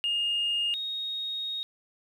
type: tone pair in turn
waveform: sine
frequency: 2837 / 3740 Hz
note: F7 / A#7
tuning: +27 / +5 cents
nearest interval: perfect fourth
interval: 478 cents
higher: second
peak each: -24 / -30 dBFS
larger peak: first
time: 0.04-0.74 / 0.74-1.63 s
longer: second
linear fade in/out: 0 ms
effects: tanh soft clip ceiling -21 dBFS + 10-bit